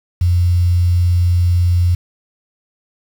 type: tone with quantisation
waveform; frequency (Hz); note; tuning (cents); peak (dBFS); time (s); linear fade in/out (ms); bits
sine; 88.2; F2; +18; -10; 0.21-1.95; 5; 6
effects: none